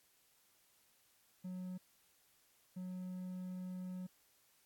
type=tone bursts at uneven times; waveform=triangle; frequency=183.3 Hz; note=F#3; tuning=16 cents flat; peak=-40 dBFS; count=2; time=1.44-1.78 / 2.76-4.07 s; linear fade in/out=10 ms; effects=white hiss -72 dBFS RMS until 4.65 s + AAC 64 kbps